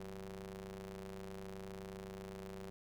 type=ring-modulated tone; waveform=sawtooth; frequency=99.3 Hz; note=G2; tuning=23 cents sharp; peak=-39 dBFS; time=0-2.7 s; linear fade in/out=0 ms; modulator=284 Hz; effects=none